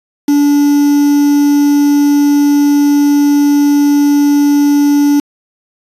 triangle tone with quantisation, 288.5 Hz, D4, 31 cents flat, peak -4 dBFS, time 0.28-5.2 s, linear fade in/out 5 ms, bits 4, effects resampled to 32000 Hz

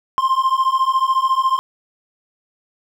triangle beating tone pair, 1046.5 / 1060.5 Hz, C6 / C6, 0 / +23 cents, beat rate 14 Hz, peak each -16 / -15 dBFS, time 0.18-1.59 s, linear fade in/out 0 ms, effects none

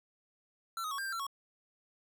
square tone with pitch steps, 1350 / 1254 / 1112 / 1593 / 1577 / 1353 / 1105 Hz, E6 / D#6 / C#6 / G6 / G6 / E6 / C#6, +41 / +13 / +5 / +27 / +10 / +45 / -6 cents, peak -36 dBFS, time 0.77-1.267 s, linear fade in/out 2 ms, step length 71 ms, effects none

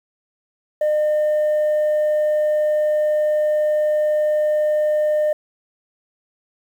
sine tone, 606 Hz, D#5, 46 cents flat, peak -13 dBFS, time 0.81-5.33 s, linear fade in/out 5 ms, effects tanh soft clip ceiling -14 dBFS + 8-bit

